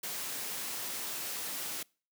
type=noise; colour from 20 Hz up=white; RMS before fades=-38 dBFS; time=0.03-1.83 s; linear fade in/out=5 ms; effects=noise-tail reverb RT60 0.4 s tail -26 dB re dry + high-pass 150 Hz 12 dB/octave